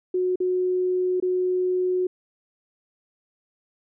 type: tone with dropouts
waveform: sine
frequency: 365.8 Hz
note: F#4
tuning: 20 cents flat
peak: -20 dBFS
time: 0.14-2.07 s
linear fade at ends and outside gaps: 5 ms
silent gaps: 0.358-0.402 / 1.201-1.224 s
effects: none